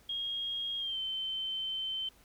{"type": "tone with pitch glide", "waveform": "sine", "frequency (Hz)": [3261, 3087], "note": ["G#7", "G7"], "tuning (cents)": [-32, -27], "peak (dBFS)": -33, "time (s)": [0.09, 2.09], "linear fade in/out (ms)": 5, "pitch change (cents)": -95, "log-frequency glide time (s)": [0.78, 0.99], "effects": ["added 50 Hz sine -66 dBFS peak until 2.24 s", "pink hiss -63 dBFS RMS until 2.24 s"]}